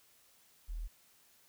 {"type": "tone", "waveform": "sine", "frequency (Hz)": 40.35, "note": "E1", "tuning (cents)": -36, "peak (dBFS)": -37, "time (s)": [0.68, 0.88], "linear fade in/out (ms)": 20, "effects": ["white hiss -66 dBFS RMS until 1.48 s"]}